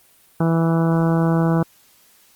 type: harmonic tone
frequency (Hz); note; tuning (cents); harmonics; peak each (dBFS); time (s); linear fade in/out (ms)
164.81; E3; 0; 1 / 2 / 3 / 4 / 5 / 6 / 7 / 8 / 9; -16 / -22 / -26 / -28 / -30 / -32 / -33 / -34 / -35; 0.4-1.63; 5
effects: white hiss -54 dBFS RMS until 2.35 s + Opus 32 kbps